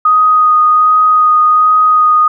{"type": "tone with vibrato", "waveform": "sine", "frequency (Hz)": 1244.5, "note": "D#6", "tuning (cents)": 0, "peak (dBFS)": -5, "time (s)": [0.05, 2.28], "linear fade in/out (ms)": 5, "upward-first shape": "sine", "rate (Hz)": 1.3, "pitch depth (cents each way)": 11, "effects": []}